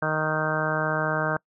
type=harmonic tone; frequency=155.56 Hz; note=D#3; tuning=in tune; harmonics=1 / 2 / 3 / 4 / 5 / 6 / 7 / 8 / 9 / 10; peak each=-30 / -35 / -33 / -29 / -35 / -34 / -35 / -33 / -34 / -29 dBFS; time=0.02-1.37 s; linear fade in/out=5 ms; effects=noise-tail reverb RT60 0.1 s tail -26 dB re dry